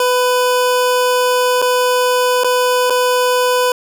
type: tone with dropouts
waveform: 25% pulse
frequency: 498.9 Hz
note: B4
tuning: 17 cents sharp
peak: -8 dBFS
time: 0-3.72 s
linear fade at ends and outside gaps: 2 ms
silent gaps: 1.618-1.623 / 2.436-2.444 / 2.899-2.904 s
effects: none